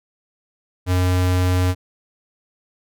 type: tone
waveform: square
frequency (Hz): 91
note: F#2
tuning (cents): -28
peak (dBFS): -16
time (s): 0.86-1.75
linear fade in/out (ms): 50
effects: none